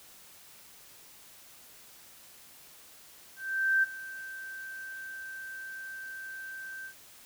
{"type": "tone with ADSR envelope", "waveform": "sine", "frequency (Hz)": 1561, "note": "G6", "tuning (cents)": -8, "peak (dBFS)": -21, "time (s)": [3.36, 6.94], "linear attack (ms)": 470, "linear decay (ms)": 19, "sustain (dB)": -18, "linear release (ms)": 84, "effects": ["white hiss -54 dBFS RMS until 7.25 s"]}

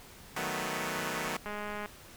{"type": "chord", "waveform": "5% pulse", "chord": "B dominant seventh", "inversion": "first", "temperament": "equal", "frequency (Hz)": [155.56, 185, 220, 246.9], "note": ["D#3", "F#3", "A3", "B3"], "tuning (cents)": [0, 0, 0, 0], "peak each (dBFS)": -27, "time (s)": [0.36, 1.37], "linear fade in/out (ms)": 5}
{"type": "click train", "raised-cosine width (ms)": 0.5, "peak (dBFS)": -24, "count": 84, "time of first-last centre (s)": [1.46, 1.859], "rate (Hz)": 208}
{"effects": ["pink hiss -52 dBFS RMS until 2.16 s"]}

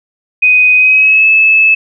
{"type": "tone with pitch glide", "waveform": "sine", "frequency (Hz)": [2500, 2606], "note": ["D#7", "E7"], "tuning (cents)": [8, -20], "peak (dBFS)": -4, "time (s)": [0.42, 1.75], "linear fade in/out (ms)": 10, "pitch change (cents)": 72, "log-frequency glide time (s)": [0.76, 1.28], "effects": []}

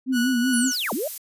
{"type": "tone with vibrato", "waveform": "sine", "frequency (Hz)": 248.4, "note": "B3", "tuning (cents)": 10, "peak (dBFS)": -19, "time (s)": [0.06, 0.72], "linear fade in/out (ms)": 50, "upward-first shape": "sine", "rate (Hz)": 5.3, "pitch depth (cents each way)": 100}
{"type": "tone with tremolo", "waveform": "sawtooth", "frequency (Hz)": 1471, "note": "F#6", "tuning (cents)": -11, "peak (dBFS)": -21, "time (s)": [0.12, 0.77], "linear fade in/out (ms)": 50, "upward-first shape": "sine", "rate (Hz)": 3, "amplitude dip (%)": 35}
{"type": "linear two-way sweep", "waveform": "sine", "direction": "down then up", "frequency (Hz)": [10860, 191.4, 654], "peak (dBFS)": -24, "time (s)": [0.53, 1.08], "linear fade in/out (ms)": 5, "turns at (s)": 0.93}
{"type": "noise", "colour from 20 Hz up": "violet", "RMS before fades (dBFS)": -30, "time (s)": [0.71, 1.18], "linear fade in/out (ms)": 5}
{"effects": ["resampled to 32000 Hz"]}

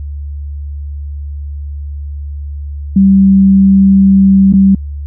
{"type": "tone with dropouts", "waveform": "sine", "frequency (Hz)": 194.2, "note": "G3", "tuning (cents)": -16, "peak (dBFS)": -3, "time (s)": [2.96, 4.75], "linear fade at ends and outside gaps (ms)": 5, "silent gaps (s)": [4.526, 4.535], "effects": ["added 72 Hz sine -19 dBFS peak until 5.06 s"]}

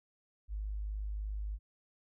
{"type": "tone", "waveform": "sine", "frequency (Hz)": 51.6, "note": "G#1", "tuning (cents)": -10, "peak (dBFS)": -35, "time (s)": [0.48, 1.59], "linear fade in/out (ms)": 50, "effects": []}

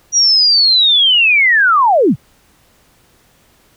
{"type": "linear sweep", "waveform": "sine", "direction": "down", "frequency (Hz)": [5810, 93.8], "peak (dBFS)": -7, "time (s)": [0.12, 2.16], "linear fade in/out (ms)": 50, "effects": ["pink hiss -52 dBFS RMS until 3.76 s"]}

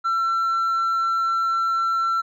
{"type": "tone with hard clipping", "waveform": "triangle", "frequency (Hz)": 1348, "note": "E6", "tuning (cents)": 38, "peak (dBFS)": -18, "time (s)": [0.04, 2.22], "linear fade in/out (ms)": 20, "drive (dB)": 1, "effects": []}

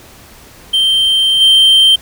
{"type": "tone with level steps", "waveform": "triangle", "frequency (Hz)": 3136, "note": "G7", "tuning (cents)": 0, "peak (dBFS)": [-7, -3], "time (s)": [0.73, 1.96], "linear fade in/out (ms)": 10, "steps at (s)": 1.4, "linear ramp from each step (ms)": 20, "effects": ["pink hiss -39 dBFS RMS until 2.01 s"]}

